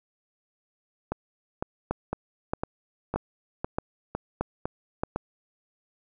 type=two click trains; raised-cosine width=1 ms; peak=-14 / -12 dBFS; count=9 / 6; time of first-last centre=1.12-5.16 / 1.91-5.035 s; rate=1.98 / 1.6 Hz; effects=none